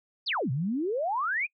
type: exponential two-way sweep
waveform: sine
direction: down then up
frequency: 5270 to 121 to 2551 Hz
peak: -26 dBFS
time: 0.26-1.47 s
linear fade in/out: 20 ms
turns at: 0.51 s
effects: noise-tail reverb RT60 0.1 s tail -25 dB re dry